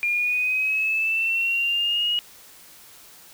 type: linear sweep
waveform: sine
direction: up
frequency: 2400 to 2900 Hz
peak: -20 dBFS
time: 0.03-2.19 s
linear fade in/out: 0 ms
effects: white hiss -48 dBFS RMS until 3.33 s